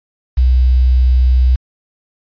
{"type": "tone with quantisation", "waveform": "sine", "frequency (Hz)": 63, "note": "B1", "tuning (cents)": 35, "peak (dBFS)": -7, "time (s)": [0.37, 1.56], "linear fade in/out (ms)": 10, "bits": 6, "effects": ["resampled to 11025 Hz"]}